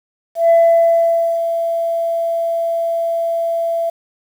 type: tone with ADSR envelope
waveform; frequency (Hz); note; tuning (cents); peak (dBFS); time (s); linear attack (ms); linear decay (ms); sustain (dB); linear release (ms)
sine; 670; E5; +28; -5; 0.35-3.9; 150; 880; -10; 8
effects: tanh soft clip ceiling -5 dBFS + 7-bit